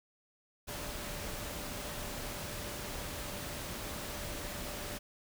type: tone in noise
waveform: sine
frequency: 587.3 Hz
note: D5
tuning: in tune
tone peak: -50 dBFS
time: 0.67-4.99 s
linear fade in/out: 20 ms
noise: pink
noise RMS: -41 dBFS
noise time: 0.67-4.99 s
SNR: -12 dB
effects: none